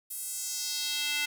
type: tone with high-pass filter sweep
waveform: square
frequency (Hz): 293.7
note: D4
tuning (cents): 0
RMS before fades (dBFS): -33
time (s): 0.1-1.26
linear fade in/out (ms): 10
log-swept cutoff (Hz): 11000 to 2300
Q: 1.9
effects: none